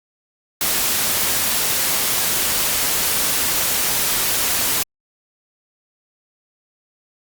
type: noise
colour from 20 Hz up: white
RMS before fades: -19 dBFS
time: 0.61-4.83 s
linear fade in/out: 2 ms
effects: Opus 48 kbps